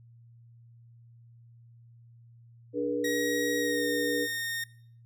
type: chord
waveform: sine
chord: G# diminished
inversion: second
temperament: equal with one note detuned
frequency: 293.7 / 415.3 / 481.5 Hz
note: D4 / G#4 / B4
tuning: 0 / 0 / -44 cents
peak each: -31 / -35 / -30 dBFS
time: 2.73-4.28 s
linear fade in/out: 50 ms
type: tone with pitch glide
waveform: sawtooth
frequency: 1895 to 1841.1 Hz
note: A#6 to A#6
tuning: +28 to -22 cents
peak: -28 dBFS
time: 3.04-4.64 s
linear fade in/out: 5 ms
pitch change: -50 cents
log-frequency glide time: 3.58-3.85 s
effects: noise-tail reverb RT60 0.6 s tail -21 dB re dry + added 117 Hz sine -52 dBFS peak until 5.05 s